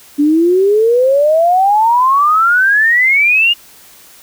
sine exponential sweep, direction up, 284.9 to 2879 Hz, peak -7 dBFS, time 0.18-3.54 s, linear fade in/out 20 ms, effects white hiss -41 dBFS RMS until 4.22 s

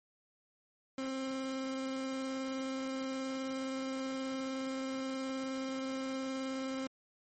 30% pulse tone with vibrato, 264.9 Hz, C4, 22 cents sharp, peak -33 dBFS, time 0.98-6.87 s, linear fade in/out 2 ms, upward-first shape sine, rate 19 Hz, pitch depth 10 cents each way, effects MP3 32 kbps

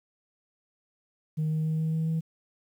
sine tone with pitch steps, 155.56 / 156.73 / 157.91 / 159.1 / 160.3 / 161.51 Hz, D#3 / D#3 / D#3 / D#3 / E3 / E3, 0 / +13 / +26 / +39 / -48 / -35 cents, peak -23 dBFS, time 1.37-2.21 s, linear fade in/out 20 ms, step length 140 ms, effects tanh soft clip ceiling -23 dBFS + 10-bit

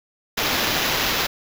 white noise with sample-and-hold, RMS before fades -22 dBFS, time 0.37-1.27 s, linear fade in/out 10 ms, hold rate 8820 Hz, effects none

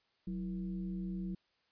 sine tone with frequency modulation, 185 Hz, F#3, in tune, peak -36 dBFS, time 0.27-1.35 s, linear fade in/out 5 ms, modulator 144 Hz, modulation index 0.59, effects white hiss -75 dBFS RMS until 1.71 s + resampled to 11025 Hz

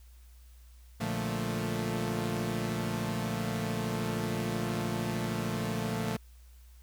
sawtooth chord, Bb major seventh, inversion none, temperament equal, 116.54 / 146.83 / 174.61 / 220 Hz, Bb2 / D3 / F3 / A3, 0 / 0 / 0 / 0 cents, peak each -32 / -36 / -32 / -31 dBFS, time 1-6.17 s, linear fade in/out 10 ms, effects added 60 Hz sine -51 dBFS peak until 6.82 s + white hiss -65 dBFS RMS until 6.82 s

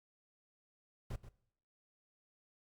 brown noise with echo, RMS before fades -40 dBFS, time 1.1-1.16 s, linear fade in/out 5 ms, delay 130 ms, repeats 1, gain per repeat -12 dB, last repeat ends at 1.29 s, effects noise-tail reverb RT60 0.7 s tail -20 dB re dry + MP3 96 kbps

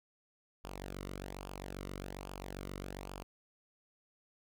sawtooth tone with flanger, 47.46 Hz, F#1, 45 cents sharp, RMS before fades -45 dBFS, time 0.64-3.23 s, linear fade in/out 0 ms, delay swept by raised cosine 0.5 to 1.22 ms, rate 1.2 Hz, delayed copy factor -0.65, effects none

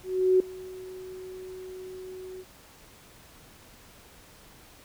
sine tone with ADSR envelope, 371.8 Hz, F#4, 8 cents sharp, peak -16 dBFS, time 0.03-2.45 s, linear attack 370 ms, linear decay 3 ms, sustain -22 dB, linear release 51 ms, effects pink hiss -53 dBFS RMS until 4.84 s

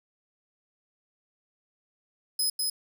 20% pulse tone with echo, 5070 Hz, D#8, 32 cents sharp, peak -19 dBFS, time 2.39-2.5 s, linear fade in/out 5 ms, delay 200 ms, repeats 1, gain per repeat -2 dB, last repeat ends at 2.7 s, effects none

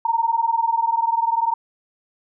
sine tone pair together, 911 / 931.2 Hz, A#5 / A#5, -40 / -2 cents, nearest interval unison, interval 38 cents, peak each -20 dBFS, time 0.05-1.54 s, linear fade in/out 5 ms, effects none

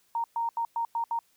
sine tone bursts at uneven times, 927 Hz, A#5, 10 cents flat, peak -26 dBFS, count 6, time 0.15-0.24 / 0.36-0.49 / 0.57-0.65 / 0.76-0.85 / 0.95-1.04 / 1.11-1.19 s, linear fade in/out 2 ms, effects white hiss -67 dBFS RMS until 1.36 s

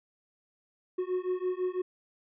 triangle beating tone pair, 363.2 / 369.2 Hz, F#4 / F#4, -32 / -4 cents, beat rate 6 Hz, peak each -30 dBFS, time 0.98-1.82 s, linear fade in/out 10 ms, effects resampled to 8000 Hz

